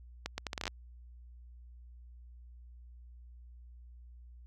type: accelerating click train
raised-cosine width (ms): 0.2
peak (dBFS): -18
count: 10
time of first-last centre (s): 0.26-0.678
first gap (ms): 120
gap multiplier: 0.73
effects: added 60 Hz sine -50 dBFS peak until 4.46 s